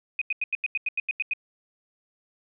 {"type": "tone bursts", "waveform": "sine", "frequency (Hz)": 2500, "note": "D#7", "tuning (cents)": 8, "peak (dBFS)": -23, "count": 11, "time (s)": [0.19, 1.335], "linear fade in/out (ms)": 2, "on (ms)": 25, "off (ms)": 87, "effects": []}